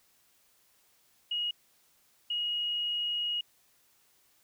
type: tone bursts at uneven times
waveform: sine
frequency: 2887 Hz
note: F#7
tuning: 43 cents flat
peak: -29 dBFS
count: 2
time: 1.31-1.51 / 2.3-3.41 s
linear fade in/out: 5 ms
effects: white hiss -67 dBFS RMS until 4.43 s